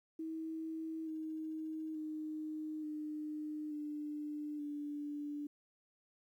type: tone with pitch steps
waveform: sine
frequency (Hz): 321 / 315.1 / 309.3 / 303.7 / 298.1 / 292.7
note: E4 / D#4 / D#4 / D#4 / D4 / D4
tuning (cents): -46 / +22 / -10 / -42 / +26 / -6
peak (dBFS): -39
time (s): 0.19-5.47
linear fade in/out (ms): 5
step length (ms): 880
effects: 12-bit